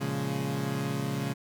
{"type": "chord", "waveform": "30% pulse", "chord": "Bb minor seventh", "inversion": "none", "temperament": "equal", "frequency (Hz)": [116.54, 138.59, 174.61, 207.7], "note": ["Bb2", "Db3", "F3", "Ab3"], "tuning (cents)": [0, 0, 0, 0], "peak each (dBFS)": [-35, -29, -35, -33], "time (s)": [0, 1.34], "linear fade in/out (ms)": 20, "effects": []}